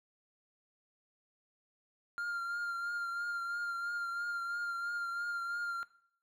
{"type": "tone with vibrato", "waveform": "triangle", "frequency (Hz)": 1396.9, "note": "F6", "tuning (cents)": 0, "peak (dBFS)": -33, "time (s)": [2.18, 5.83], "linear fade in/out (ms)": 0, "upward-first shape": "triangle", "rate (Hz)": 3, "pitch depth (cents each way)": 28, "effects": ["noise-tail reverb RT60 0.6 s tail -18 dB re dry"]}